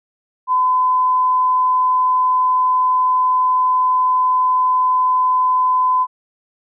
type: tone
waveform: sine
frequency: 1014 Hz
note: B5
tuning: 45 cents sharp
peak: -12 dBFS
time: 0.47-6.07 s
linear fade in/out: 50 ms
effects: none